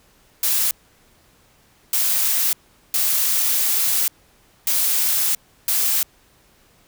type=noise bursts at uneven times; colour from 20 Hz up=blue; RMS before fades=-19 dBFS; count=5; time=0.43-0.71 / 1.93-2.53 / 2.94-4.08 / 4.67-5.35 / 5.68-6.03 s; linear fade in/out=2 ms; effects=pink hiss -56 dBFS RMS until 6.87 s